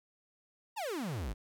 45% pulse exponential sweep, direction down, 972 to 44.57 Hz, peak -35 dBFS, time 0.76-1.34 s, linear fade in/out 20 ms, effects none

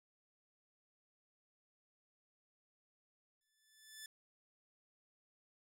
10% pulse tone with exponential growth, 1748 Hz, A6, 12 cents flat, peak -38 dBFS, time 3.41-4.06 s, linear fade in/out 2 ms, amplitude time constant 140 ms, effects none

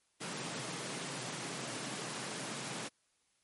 pink high-pass noise, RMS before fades -41 dBFS, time 0.2-2.89 s, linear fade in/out 20 ms, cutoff 120 Hz, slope 96 dB/octave, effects white hiss -75 dBFS RMS until 3.43 s + MP3 48 kbps

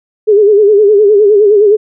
sine tone with vibrato, 414.3 Hz, G#4, 4 cents flat, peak -3 dBFS, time 0.27-1.77 s, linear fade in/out 20 ms, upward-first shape sine, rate 9.7 Hz, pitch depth 84 cents each way, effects none

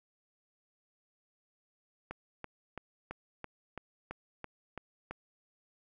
click train, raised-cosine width 0.5 ms, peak -25 dBFS, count 10, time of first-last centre 2.11-5.11 s, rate 3 Hz, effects none

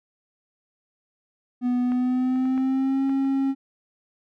triangle tone with pitch glide, 246.9 to 270.8 Hz, B3 to C#4, 0 to -40 cents, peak -18 dBFS, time 1.61-3.55 s, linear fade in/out 50 ms, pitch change +160 cents, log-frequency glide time 1.82-3.04 s
clicks, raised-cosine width 0.5 ms, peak -25 / -34 / -31 / -25 / -27 / -35 dBFS, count 6, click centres 1.92 / 2.359 / 2.455 / 2.578 / 3.095 / 3.249 s
effects none

